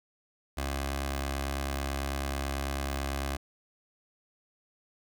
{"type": "tone with notch filter", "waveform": "15% pulse", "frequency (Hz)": 69.1, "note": "C#2", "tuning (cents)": -5, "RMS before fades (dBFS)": -33, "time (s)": [0.57, 3.37], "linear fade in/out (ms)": 10, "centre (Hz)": 170, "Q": 0.55, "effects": []}